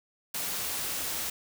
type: noise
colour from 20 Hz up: white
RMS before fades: -33 dBFS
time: 0.34-1.3 s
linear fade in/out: 5 ms
effects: none